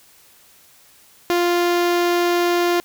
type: tone with notch filter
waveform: sawtooth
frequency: 349.2 Hz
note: F4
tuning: in tune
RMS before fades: -18 dBFS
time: 1.3-2.8 s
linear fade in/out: 0 ms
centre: 8900 Hz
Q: 1.4
effects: white hiss -51 dBFS RMS until 2.84 s